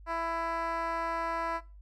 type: tone with band-pass filter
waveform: 10% pulse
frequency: 332.2 Hz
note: E4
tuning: 13 cents sharp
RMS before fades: -33 dBFS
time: 0.06-1.61 s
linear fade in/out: 50 ms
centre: 940 Hz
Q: 1.3
effects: noise-tail reverb RT60 0.3 s tail -20 dB re dry + added 50 Hz sine -48 dBFS peak until 1.81 s